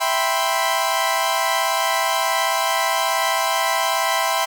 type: chord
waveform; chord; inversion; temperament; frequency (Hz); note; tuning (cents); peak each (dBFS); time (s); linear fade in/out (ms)
sawtooth; C major seventh; first; equal; 659.3 / 784 / 987.8 / 1046.5; E5 / G5 / B5 / C6; 0 / 0 / 0 / 0; -20; 0-4.46; 20
effects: none